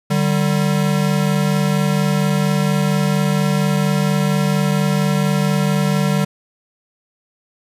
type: tone pair together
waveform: square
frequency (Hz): 149.29 / 193.6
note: D3 / G3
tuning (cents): +29 / -21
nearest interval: major third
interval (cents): 450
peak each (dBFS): -18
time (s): 0.1-6.25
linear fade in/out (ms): 10
effects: resampled to 32000 Hz + 9-bit